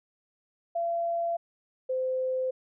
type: tone pair in turn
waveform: sine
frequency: 680 / 516.1 Hz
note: F5 / C5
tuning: -46 / -24 cents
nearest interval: perfect fourth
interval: 478 cents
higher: first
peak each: -26 dBFS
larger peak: neither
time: 0.75-1.37 / 1.89-2.51 s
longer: neither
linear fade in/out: 10 ms
effects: none